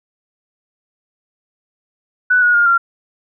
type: tone with pitch steps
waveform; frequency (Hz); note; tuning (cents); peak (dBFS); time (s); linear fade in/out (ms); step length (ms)
sine; 1488 / 1451.5 / 1415.9 / 1381.2; F#6 / F#6 / F6 / F6; +9 / -34 / +23 / -20; -9; 2.3-2.78; 10; 120
effects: none